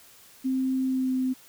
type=tone with pitch glide; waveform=sine; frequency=261.6 to 258.1 Hz; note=C4 to C4; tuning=0 to -23 cents; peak=-23 dBFS; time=0.44-1.34 s; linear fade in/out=20 ms; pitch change=-23 cents; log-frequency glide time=0.84-1.14 s; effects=white hiss -53 dBFS RMS until 1.48 s